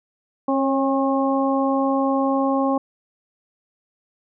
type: harmonic tone with a mistuned harmonic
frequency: 270.2 Hz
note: C#4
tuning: 44 cents flat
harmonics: 1 / 2 / 3 / 4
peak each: -20 / -23 / -25 / -26 dBFS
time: 0.48-2.78 s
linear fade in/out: 5 ms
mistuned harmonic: 2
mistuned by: +18 cents
effects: none